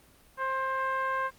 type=tone with low-pass filter; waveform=10% pulse; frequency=529 Hz; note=C5; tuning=19 cents sharp; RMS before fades=-30 dBFS; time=0.37-1.31 s; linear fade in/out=50 ms; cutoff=1300 Hz; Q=4.9; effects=pink hiss -59 dBFS RMS until 1.38 s + Opus 24 kbps